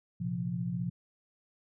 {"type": "chord", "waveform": "sine", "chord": "Bb suspended second", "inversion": "none", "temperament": "just", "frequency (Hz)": [116.54, 131.11, 174.81], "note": ["Bb2", "C3", "F3"], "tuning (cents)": [0, 4, 2], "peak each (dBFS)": [-38, -37, -33], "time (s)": [0.2, 0.9], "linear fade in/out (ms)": 10, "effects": []}